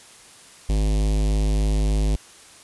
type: tone with notch filter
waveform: square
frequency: 51.7 Hz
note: G#1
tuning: 7 cents flat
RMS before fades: -20 dBFS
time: 0.69-2.16 s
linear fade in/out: 5 ms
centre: 1400 Hz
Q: 0.51
effects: white hiss -47 dBFS RMS until 2.63 s + resampled to 24000 Hz